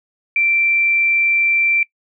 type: tone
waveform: sine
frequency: 2349 Hz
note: D7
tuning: in tune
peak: -13 dBFS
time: 0.36-1.83 s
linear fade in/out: 2 ms
effects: noise-tail reverb RT60 0.1 s tail -23 dB re dry